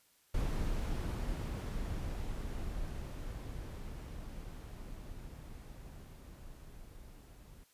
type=noise with level ramp; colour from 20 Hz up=brown; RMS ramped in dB=-34 to -54 dBFS; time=0.34-7.64 s; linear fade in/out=5 ms; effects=white hiss -69 dBFS RMS until 7.73 s + resampled to 32000 Hz